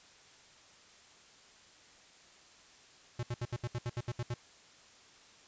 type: tone bursts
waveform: square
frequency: 120.4 Hz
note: B2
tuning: 44 cents flat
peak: -34 dBFS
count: 11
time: 3.19-4.341 s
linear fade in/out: 5 ms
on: 41 ms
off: 70 ms
effects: white hiss -59 dBFS RMS until 5.47 s + resampled to 16000 Hz